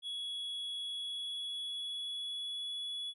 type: tone with pitch glide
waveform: triangle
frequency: 3361 to 3394 Hz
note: G#7 to G#7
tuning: +20 to +37 cents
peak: -36 dBFS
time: 0.02-3.14 s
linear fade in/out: 50 ms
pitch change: +17 cents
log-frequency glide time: 0.8-2.73 s
effects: resampled to 32000 Hz